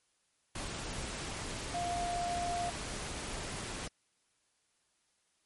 sine tone in noise, 700 Hz, F5, 4 cents sharp, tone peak -33 dBFS, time 1.74-2.7 s, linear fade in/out 5 ms, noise pink, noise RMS -40 dBFS, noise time 0.55-3.88 s, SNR +4 dB, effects white hiss -75 dBFS RMS until 5.45 s + MP3 48 kbps

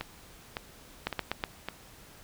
two click trains, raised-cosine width 0.3 ms, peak -17 / -13 dBFS, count 4 / 4, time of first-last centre 0.01-1.686 / 1.07-1.439 s, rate 1.79 / 8.14 Hz, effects pink hiss -53 dBFS RMS until 2.23 s

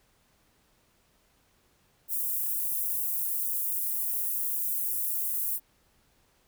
pink high-pass noise, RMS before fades -30 dBFS, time 2.08-5.6 s, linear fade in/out 50 ms, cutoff 12000 Hz, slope 24 dB/octave, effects pink hiss -67 dBFS RMS until 6.47 s

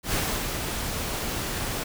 pink noise with ADSR envelope, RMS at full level -25 dBFS, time 0.03-1.84 s, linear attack 100 ms, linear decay 320 ms, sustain -5 dB, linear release 11 ms, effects none

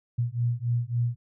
sine beating tone pair, 117.8 / 121.4 Hz, A#2 / B2, +19 / -29 cents, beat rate 3.6 Hz, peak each -27 dBFS, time 0.18-1.16 s, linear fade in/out 10 ms, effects none

